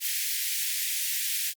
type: high-pass noise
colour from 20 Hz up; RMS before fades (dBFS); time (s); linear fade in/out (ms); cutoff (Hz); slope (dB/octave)
white; -29; 0-1.54; 50; 1800; 48
effects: Opus 48 kbps